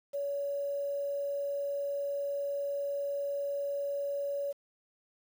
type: tone with quantisation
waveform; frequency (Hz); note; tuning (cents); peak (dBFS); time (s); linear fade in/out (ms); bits
sine; 565; C#5; +33; -31; 0.13-4.53; 20; 9
effects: none